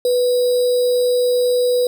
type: tone with sample-and-hold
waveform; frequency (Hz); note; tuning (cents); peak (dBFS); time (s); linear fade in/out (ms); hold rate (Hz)
sine; 493.9; B4; 0; -13; 0.05-1.87; 2; 4410
effects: none